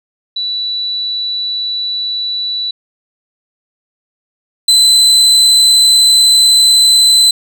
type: tone pair in turn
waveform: sine / 35% pulse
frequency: 3951 / 4032 Hz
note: B7 / B7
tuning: 0 / +35 cents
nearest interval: unison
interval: 35 cents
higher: second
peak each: -15 / -4 dBFS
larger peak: second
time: 0.36-2.71 / 4.68-7.31 s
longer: second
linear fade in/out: 5 ms
effects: none